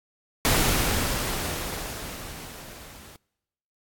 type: noise with level ramp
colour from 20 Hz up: pink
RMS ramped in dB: -20 to -47 dBFS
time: 0.45-3.16 s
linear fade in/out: 0 ms
effects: noise-tail reverb RT60 1.0 s tail -26 dB re dry + AAC 64 kbps